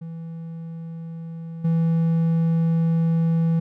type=tone with level steps; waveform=triangle; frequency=164.81 Hz; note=E3; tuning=in tune; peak=-29 / -15 dBFS; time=0.01-3.6 s; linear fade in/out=10 ms; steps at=1.64 s; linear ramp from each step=10 ms; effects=none